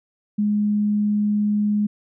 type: tone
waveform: sine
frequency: 208.4 Hz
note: G#3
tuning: 6 cents sharp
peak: -17 dBFS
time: 0.38-1.87 s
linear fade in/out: 10 ms
effects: none